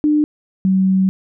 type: tone pair in turn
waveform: sine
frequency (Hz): 300 / 189.59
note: D4 / F#3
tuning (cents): +37 / +42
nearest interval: minor sixth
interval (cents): 795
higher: first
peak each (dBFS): -11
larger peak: neither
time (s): 0.04-0.24 / 0.65-1.09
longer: second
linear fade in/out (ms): 0
effects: none